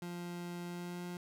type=tone with pitch glide; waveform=30% pulse; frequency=174.61 to 176.64 Hz; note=F3 to F3; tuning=0 to +20 cents; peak=-38 dBFS; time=0.02-1.17 s; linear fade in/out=2 ms; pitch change=+20 cents; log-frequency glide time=0.64-1.04 s; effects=none